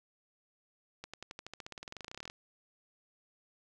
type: accelerating click train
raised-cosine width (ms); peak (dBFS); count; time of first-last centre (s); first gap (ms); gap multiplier
0.2; -26; 26; 1.04-2.299; 96; 0.94
effects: none